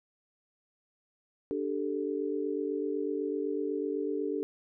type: chord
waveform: sine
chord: D suspended fourth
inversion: none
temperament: equal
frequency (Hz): 293.7 / 392 / 440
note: D4 / G4 / A4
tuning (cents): 0 / 0 / 0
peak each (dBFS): -34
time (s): 1.51-4.43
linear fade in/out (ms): 0
effects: none